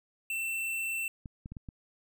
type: tone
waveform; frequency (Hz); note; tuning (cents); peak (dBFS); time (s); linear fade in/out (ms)
square; 2684; E7; +31; -32; 0.3-1.08; 2
type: clicks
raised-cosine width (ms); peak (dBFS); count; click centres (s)
5; -29; 5; 1.258 / 1.459 / 1.52 / 1.568 / 1.688
effects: none